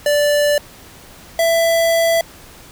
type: tone pair in turn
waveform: square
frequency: 585 / 664.9 Hz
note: D5 / E5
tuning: -7 / +15 cents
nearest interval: major second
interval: 222 cents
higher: second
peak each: -13 dBFS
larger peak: neither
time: 0.06-0.58 / 1.39-2.21 s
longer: second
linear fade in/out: 2 ms
effects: pink hiss -41 dBFS RMS until 2.71 s